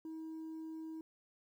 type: tone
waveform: sine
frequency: 319.6 Hz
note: D#4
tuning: 47 cents sharp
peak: -40 dBFS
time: 0.05-1.01 s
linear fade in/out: 2 ms
effects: tanh soft clip ceiling -42 dBFS + 12-bit